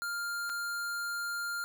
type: tone with dropouts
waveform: square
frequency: 1400 Hz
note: F6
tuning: 4 cents sharp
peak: -34 dBFS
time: 0.02-1.64 s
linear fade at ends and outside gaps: 0 ms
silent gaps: 0.494-0.498 s
effects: none